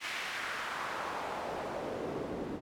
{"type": "noise with band-pass filter sweep", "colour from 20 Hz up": "pink", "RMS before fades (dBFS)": -38, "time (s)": [0, 2.61], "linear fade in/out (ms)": 50, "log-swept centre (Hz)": [2400, 290], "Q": 1.4, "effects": []}